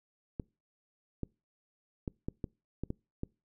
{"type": "clicks", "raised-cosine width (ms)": 3, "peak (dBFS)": -22, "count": 8, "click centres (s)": [0.398, 1.233, 2.078, 2.285, 2.442, 2.836, 2.904, 3.234], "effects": ["noise-tail reverb RT60 0.3 s tail -26 dB re dry"]}